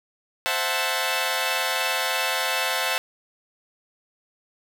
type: chord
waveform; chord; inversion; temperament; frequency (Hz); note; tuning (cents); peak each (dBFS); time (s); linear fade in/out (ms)
10% pulse; F# half-diminished seventh; second; equal; 523.3 / 659.3 / 740 / 880; C5 / E5 / F#5 / A5; 0 / 0 / 0 / 0; -20; 0.46-2.98; 0
effects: none